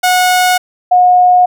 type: tone pair in turn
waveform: sawtooth / sine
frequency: 730 / 723.3 Hz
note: F#5 / F#5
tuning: -24 / -39 cents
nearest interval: unison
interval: 15 cents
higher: first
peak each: -4 dBFS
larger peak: neither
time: 0.03-0.58 / 0.91-1.46 s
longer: neither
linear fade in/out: 10 ms
effects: none